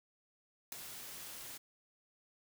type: noise with ADSR envelope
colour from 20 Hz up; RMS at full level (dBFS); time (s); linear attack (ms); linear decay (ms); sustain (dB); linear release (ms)
white; -37; 0.72-1.58; 4; 5; -11; 12
effects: none